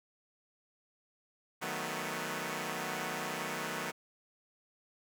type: chord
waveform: 5% pulse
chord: B dominant seventh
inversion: first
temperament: equal with one note detuned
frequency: 155.56 / 185 / 220.9 / 246.9 Hz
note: D#3 / F#3 / A3 / B3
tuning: 0 / 0 / +7 / 0 cents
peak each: -30 dBFS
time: 1.61-3.92 s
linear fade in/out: 20 ms
effects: none